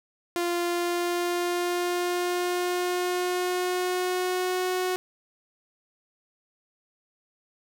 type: tone with pitch glide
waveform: sawtooth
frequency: 347.7 to 367.1 Hz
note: F4 to F#4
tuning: -8 to -14 cents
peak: -21 dBFS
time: 0.36-4.96 s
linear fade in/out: 0 ms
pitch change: +94 cents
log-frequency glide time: 0.66-4.69 s
effects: none